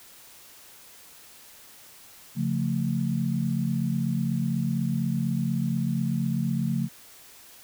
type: chord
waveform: sine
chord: Db augmented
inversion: none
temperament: equal with one note detuned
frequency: 138.59 / 174.61 / 222.9 Hz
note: Db3 / F3 / A3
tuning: 0 / 0 / +23 cents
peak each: -28 dBFS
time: 2.35-6.89 s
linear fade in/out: 50 ms
effects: white hiss -50 dBFS RMS until 7.63 s